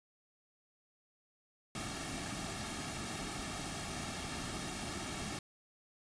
pink noise with comb filter, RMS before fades -41 dBFS, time 1.75-5.39 s, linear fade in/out 2 ms, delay 2 ms, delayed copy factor -0.65, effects resampled to 22050 Hz

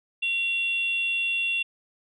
sine tone pair together, 2740 / 3458 Hz, F7 / A7, -34 / -31 cents, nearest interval major third, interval 403 cents, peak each -23 / -32 dBFS, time 0.22-1.63 s, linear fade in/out 10 ms, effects tanh soft clip ceiling -17 dBFS

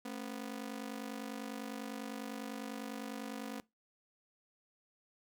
sawtooth ring-modulated tone, 245.6 Hz, B3, 9 cents flat, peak -34 dBFS, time 0.05-3.6 s, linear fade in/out 0 ms, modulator 25 Hz, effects noise-tail reverb RT60 0.2 s tail -21 dB re dry

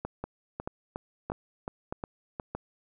two click trains, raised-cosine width 1 ms, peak -20 / -19 dBFS, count 7 / 5, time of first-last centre 0.24-2.398 / 0.05-2.55 s, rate 2.78 / 1.6 Hz, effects none

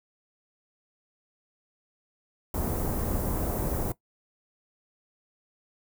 pink band-stop noise, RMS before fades -29 dBFS, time 2.54-3.92 s, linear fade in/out 2 ms, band 730 to 15000 Hz, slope 12 dB/octave, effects noise-tail reverb RT60 0.1 s tail -18 dB re dry

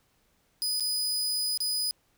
sawtooth tone with dropouts, 4978 Hz, D#8, in tune, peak -24 dBFS, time 0.62-1.91 s, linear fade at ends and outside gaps 0 ms, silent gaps 0.798-0.806 / 1.575-1.604 s, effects pink hiss -69 dBFS RMS until 2.17 s

